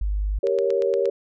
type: tone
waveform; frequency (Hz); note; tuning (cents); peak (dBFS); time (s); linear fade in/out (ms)
sine; 50.6; G#1; -44; -21; 0.01-0.39; 5
type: chord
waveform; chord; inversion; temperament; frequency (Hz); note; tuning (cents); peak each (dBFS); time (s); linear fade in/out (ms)
sine; G diminished; none; equal; 392 / 466.2 / 554.4; G4 / Bb4 / Db5; 0 / 0 / 0; -23; 0.43-1.1; 5
type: click train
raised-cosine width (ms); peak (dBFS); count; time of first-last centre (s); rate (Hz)
0.2; -20; 6; 0.47-1.056; 8.53
effects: none